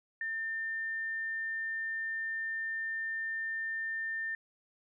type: tone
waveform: sine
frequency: 1800 Hz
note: A6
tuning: 39 cents sharp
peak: -33 dBFS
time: 0.21-4.35 s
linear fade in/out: 2 ms
effects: none